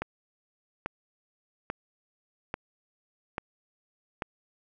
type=click train; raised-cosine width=0.5 ms; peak=-16 dBFS; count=6; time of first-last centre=0.02-4.222 s; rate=1.19 Hz; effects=none